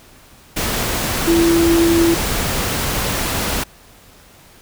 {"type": "tone in noise", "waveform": "sine", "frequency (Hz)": 335.3, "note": "E4", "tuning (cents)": 30, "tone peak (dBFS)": -11, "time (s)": [1.27, 2.15], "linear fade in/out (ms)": 10, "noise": "pink", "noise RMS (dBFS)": -20, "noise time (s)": [0.56, 3.64], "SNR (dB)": 6, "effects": ["pink hiss -46 dBFS RMS until 4.61 s"]}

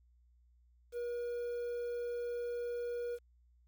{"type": "tone with quantisation", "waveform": "triangle", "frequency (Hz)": 479.6, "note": "A#4", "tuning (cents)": 49, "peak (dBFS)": -34, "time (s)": [0.92, 3.19], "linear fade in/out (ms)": 50, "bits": 10, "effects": ["added 60 Hz sine -64 dBFS peak until 3.67 s"]}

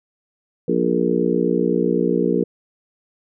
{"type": "harmonic tone with a mistuned harmonic", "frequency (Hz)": 60.1, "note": "B1", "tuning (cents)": -46, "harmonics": [3, 4, 5, 6, 7, 8], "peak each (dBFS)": [-23, -23, -23, -23, -23, -23], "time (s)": [0.68, 2.44], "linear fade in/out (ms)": 5, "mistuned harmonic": 8, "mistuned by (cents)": -44, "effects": []}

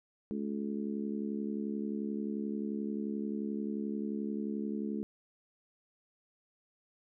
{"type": "harmonic tone", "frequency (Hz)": 71.4, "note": "D2", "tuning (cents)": -48, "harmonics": [3, 4, 5, 6], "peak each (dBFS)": [-35, -40, -42, -44], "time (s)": [0.31, 5.03], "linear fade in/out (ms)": 0, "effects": []}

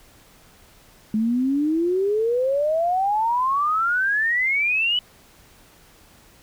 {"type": "exponential sweep", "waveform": "sine", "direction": "up", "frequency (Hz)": [211.8, 2996], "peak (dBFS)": -18, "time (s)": [1.14, 4.99], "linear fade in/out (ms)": 2, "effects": ["pink hiss -52 dBFS RMS until 6.42 s"]}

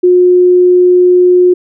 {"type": "tone", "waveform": "sine", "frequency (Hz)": 360, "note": "F#4", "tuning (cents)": -47, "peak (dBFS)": -3, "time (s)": [0.03, 1.54], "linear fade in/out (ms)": 10, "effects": []}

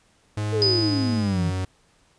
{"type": "tone with pitch glide", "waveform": "45% pulse", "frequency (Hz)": [105.5, 93.45], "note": ["G#2", "F#2"], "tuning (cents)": [28, 18], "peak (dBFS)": -24, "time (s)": [0.37, 1.65], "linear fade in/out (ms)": 5, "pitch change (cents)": -210, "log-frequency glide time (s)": [1.15, 1.42]}
{"type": "exponential sweep", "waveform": "sine", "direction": "down", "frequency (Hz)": [457.5, 156.3], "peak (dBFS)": -22, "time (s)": [0.52, 1.51], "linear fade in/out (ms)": 20}
{"type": "tone with exponential decay", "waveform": "sine", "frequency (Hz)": 4978, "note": "D#8", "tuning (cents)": 0, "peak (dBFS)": -16, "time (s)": [0.62, 1.64], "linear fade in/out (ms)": 0, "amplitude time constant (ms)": 220}
{"effects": ["pink hiss -61 dBFS RMS until 2.18 s", "resampled to 22050 Hz"]}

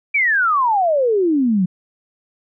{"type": "exponential sweep", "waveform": "sine", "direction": "down", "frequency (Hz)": [2369, 174.61], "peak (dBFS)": -13, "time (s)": [0.14, 1.66], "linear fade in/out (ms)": 10, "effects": []}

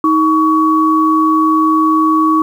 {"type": "tone pair together", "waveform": "sine", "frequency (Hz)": [315.7, 1125], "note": ["D#4", "C#6"], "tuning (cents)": [25, 25], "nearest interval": "octave + minor seventh", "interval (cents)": 2200, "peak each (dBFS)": -11, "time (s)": [0.04, 2.42], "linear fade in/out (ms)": 2, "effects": ["7-bit"]}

